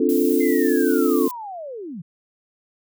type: chord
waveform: sine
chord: D minor seventh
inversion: third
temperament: equal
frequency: 261.6 / 293.7 / 349.2 / 440 Hz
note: C4 / D4 / F4 / A4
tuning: 0 / 0 / 0 / 0 cents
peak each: -21 dBFS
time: 0-1.28 s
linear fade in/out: 5 ms
type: noise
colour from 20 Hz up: violet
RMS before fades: -32 dBFS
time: 0.09-1.31 s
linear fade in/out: 0 ms
type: linear sweep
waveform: sine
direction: down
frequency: 2100 to 146.83 Hz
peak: -30 dBFS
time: 0.4-2.02 s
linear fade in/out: 10 ms
effects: none